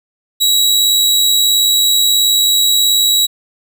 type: tone with amplitude modulation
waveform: sawtooth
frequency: 3879 Hz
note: B7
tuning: 32 cents flat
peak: -5 dBFS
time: 0.4-3.27 s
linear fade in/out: 20 ms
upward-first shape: sine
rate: 98.6 Hz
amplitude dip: 30%
effects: none